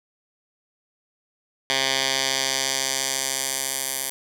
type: tone with band-pass filter sweep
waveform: 10% pulse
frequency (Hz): 134.1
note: C3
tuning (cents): +43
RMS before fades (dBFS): -25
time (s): 1.7-4.1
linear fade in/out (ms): 0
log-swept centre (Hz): 3700 to 11000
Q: 1.1
effects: none